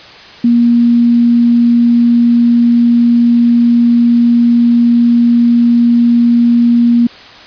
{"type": "tone", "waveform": "sine", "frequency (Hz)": 237, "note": "A#3", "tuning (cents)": 29, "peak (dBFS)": -5, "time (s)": [0.44, 7.07], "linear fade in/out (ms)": 5, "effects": ["white hiss -34 dBFS RMS until 7.46 s", "resampled to 11025 Hz"]}